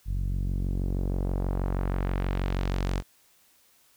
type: tone with low-pass filter sweep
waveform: sawtooth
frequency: 46.26 Hz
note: F#1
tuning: in tune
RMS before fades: -28 dBFS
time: 0.05-3.03 s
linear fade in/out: 50 ms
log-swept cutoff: 110 to 7800 Hz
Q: 0.9
effects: white hiss -62 dBFS RMS until 3.96 s